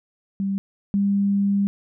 sine tone pair in turn, 196 / 199.77 Hz, G3 / G3, 0 / +33 cents, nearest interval unison, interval 33 cents, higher second, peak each -21 / -17 dBFS, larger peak second, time 0.4-0.58 / 0.94-1.67 s, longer second, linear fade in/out 0 ms, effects none

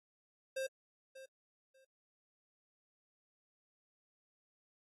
square tone with echo, 530 Hz, C5, 22 cents sharp, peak -37 dBFS, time 0.56-0.67 s, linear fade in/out 10 ms, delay 590 ms, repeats 2, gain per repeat -14 dB, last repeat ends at 1.85 s, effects AAC 32 kbps

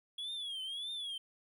triangle tone with vibrato, 3329 Hz, G#7, 3 cents sharp, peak -37 dBFS, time 0.18-1.18 s, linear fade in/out 5 ms, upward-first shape triangle, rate 1.7 Hz, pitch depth 160 cents each way, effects none

